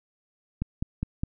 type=click train; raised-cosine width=5 ms; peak=-15 dBFS; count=4; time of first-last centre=0.62-1.235 s; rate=4.88 Hz; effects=none